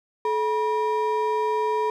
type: ring-modulated tone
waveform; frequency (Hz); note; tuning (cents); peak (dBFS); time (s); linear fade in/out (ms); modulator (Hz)
triangle; 699; F5; +1; -16; 0.25-1.9; 2; 268
effects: none